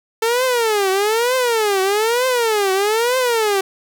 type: tone with vibrato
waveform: sawtooth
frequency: 442.4 Hz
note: A4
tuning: 9 cents sharp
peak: -11 dBFS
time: 0.22-3.61 s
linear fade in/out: 5 ms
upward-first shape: triangle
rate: 1.1 Hz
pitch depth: 290 cents each way
effects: none